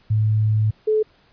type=tone pair in turn; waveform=sine; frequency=107.9 / 431.6 Hz; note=A2 / A4; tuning=-33 / -33 cents; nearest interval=2 octaves; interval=2400 cents; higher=second; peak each=-15 dBFS; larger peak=neither; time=0.1-0.71 / 0.87-1.03 s; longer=first; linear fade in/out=10 ms; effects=pink hiss -57 dBFS RMS until 1.32 s + resampled to 11025 Hz